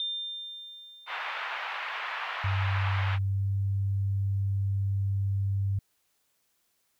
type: tone with exponential decay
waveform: sine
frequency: 3600 Hz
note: A7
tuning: 39 cents sharp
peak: -28 dBFS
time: 0-1.98 s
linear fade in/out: 1 ms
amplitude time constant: 430 ms
type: band-pass noise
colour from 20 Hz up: pink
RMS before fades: -35 dBFS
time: 1.06-3.19 s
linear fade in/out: 50 ms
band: 850 to 2800 Hz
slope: 24 dB/octave
type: tone with pitch glide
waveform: sine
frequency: 97.2 to 98.5 Hz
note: G2 to G2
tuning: -14 to +9 cents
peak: -25 dBFS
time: 2.44-5.79 s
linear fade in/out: 5 ms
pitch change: +23 cents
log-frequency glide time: 3.16-3.49 s
effects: white hiss -73 dBFS RMS until 6.99 s